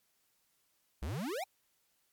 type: exponential sweep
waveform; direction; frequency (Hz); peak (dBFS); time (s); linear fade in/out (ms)
square; up; 58 to 830.6; -36; 1.02-1.44; 5
effects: white hiss -75 dBFS RMS until 2.12 s + MP3 96 kbps